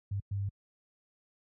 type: tone bursts at uneven times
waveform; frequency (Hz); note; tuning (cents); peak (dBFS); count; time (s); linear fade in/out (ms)
sine; 99.3; G2; +23; -30; 2; 0.11-0.2 / 0.31-0.49; 5
effects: high-pass 60 Hz 12 dB/octave